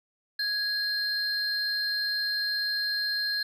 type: tone pair together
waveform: triangle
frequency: 1661.2 / 4186 Hz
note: G#6 / C8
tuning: 0 / 0 cents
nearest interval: octave + major third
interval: 1600 cents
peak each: -29 / -27 dBFS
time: 0.39-3.43 s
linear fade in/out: 5 ms
effects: none